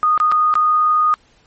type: tone with dropouts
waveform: sine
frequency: 1235 Hz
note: D#6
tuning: 13 cents flat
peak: -11 dBFS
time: 0.03-1.14 s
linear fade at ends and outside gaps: 0 ms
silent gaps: 0.177-0.201 / 0.316-0.321 / 0.54-0.554 s
effects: pink hiss -54 dBFS RMS until 1.46 s + MP3 32 kbps